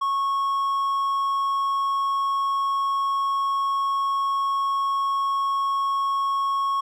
triangle tone, 1100 Hz, C#6, 14 cents flat, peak -19 dBFS, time 0.01-6.81 s, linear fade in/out 10 ms, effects none

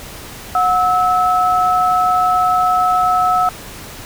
sine tone pair together, 729.6 / 1300 Hz, F#5 / E6, -24 / -24 cents, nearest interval minor seventh, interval 1000 cents, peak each -14 dBFS, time 0.55-3.49 s, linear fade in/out 2 ms, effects pink hiss -33 dBFS RMS until 4.05 s

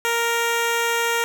10% pulse tone, 466.2 Hz, A#4, in tune, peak -11 dBFS, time 0.05-1.24 s, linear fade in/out 0 ms, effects none

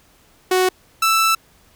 sawtooth tone pair in turn, 370 / 1323.1 Hz, F#4 / E6, 0 / +6 cents, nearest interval octave + minor seventh, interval 2206 cents, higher second, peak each -10 dBFS, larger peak neither, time 0.51-0.69 / 1.02-1.35 s, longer second, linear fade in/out 5 ms, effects pink hiss -54 dBFS RMS until 1.75 s

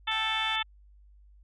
harmonic tone, 440 Hz, A4, in tune, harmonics 2 / 3 / 4 / 5 / 6 / 7 / 8, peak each -34 / -35 / -35 / -36 / -36 / -36 / -32 dBFS, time 0.07-0.63 s, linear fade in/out 10 ms
sawtooth tone, 784 Hz, G5, in tune, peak -38 dBFS, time 0.11-0.56 s, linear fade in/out 5 ms
effects added 50 Hz sine -53 dBFS peak until 1.43 s + resampled to 22050 Hz

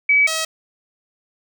sine / 5% pulse tone pair in turn, 2283 / 640.6 Hz, D7 / E5, -50 / -50 cents, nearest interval octave + minor seventh, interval 2200 cents, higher first, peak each -11 / -9 dBFS, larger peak second, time 0.09-0.27 / 0.27-0.45 s, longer neither, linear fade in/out 5 ms, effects none

